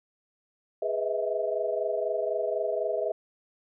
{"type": "chord", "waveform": "sine", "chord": "E major seventh", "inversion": "first", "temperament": "equal with one note detuned", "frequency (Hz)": [415.3, 493.9, 635.3, 659.3], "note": ["G#4", "B4", "D#5", "E5"], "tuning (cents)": [0, 0, 36, 0], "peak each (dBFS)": [-32, -32, -30, -33], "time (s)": [0.82, 3.12], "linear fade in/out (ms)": 5, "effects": []}